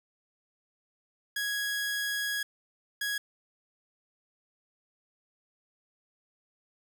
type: tone bursts at uneven times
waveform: sawtooth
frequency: 1661.2 Hz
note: G#6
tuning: in tune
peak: -26 dBFS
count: 2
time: 1.36-2.43 / 3.01-3.18 s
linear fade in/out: 5 ms
effects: none